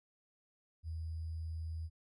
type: tone with sample-and-hold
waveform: sine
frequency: 81 Hz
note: E2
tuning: 30 cents flat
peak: -38 dBFS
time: 0.83-1.9 s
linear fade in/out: 50 ms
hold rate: 4900 Hz
effects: resampled to 22050 Hz